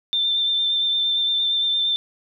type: tone with vibrato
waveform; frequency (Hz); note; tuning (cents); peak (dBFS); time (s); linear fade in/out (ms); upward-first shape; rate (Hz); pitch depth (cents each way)
sine; 3569; A7; +24; -18; 0.13-1.96; 0; triangle; 8.7; 21
effects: none